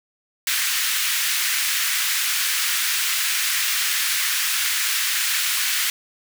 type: high-pass noise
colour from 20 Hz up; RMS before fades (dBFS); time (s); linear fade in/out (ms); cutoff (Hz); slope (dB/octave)
pink; -22; 0.47-5.9; 2; 1600; 24
effects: none